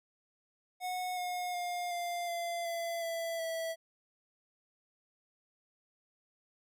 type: tone with pitch steps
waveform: square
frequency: 731 / 719.7 / 708.6 / 697.6 / 686.8 / 676.2 / 665.7 / 655.4 Hz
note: F#5 / F#5 / F5 / F5 / F5 / E5 / E5 / E5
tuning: -21 / -48 / +25 / -2 / -29 / +44 / +17 / -10 cents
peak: -35 dBFS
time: 0.8-3.76 s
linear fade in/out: 50 ms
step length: 370 ms
effects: none